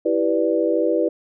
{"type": "chord", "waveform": "sine", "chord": "E minor seventh", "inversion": "none", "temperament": "equal", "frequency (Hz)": [329.6, 392, 493.9, 587.3], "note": ["E4", "G4", "B4", "D5"], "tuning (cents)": [0, 0, 0, 0], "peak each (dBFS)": [-21, -24, -21, -23], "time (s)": [0.05, 1.09], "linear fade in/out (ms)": 10, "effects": []}